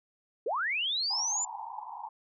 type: linear sweep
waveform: sine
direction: up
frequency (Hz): 382.9 to 7240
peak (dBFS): -28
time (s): 0.46-1.45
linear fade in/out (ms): 5
type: band-pass noise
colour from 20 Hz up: pink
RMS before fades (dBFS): -41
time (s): 1.1-2.09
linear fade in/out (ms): 5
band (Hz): 790 to 990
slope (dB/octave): 96
effects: none